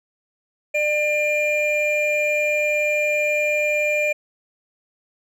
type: tone pair together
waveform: triangle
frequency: 598 / 2397 Hz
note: D5 / D7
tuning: +31 / +35 cents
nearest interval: 2 octaves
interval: 2404 cents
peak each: -19 dBFS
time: 0.74-4.13 s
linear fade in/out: 10 ms
effects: none